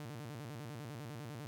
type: tone with vibrato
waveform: sawtooth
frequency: 130.81 Hz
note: C3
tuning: in tune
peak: -40 dBFS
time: 0-1.47 s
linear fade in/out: 0 ms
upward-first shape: square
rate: 10 Hz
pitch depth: 230 cents each way
effects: none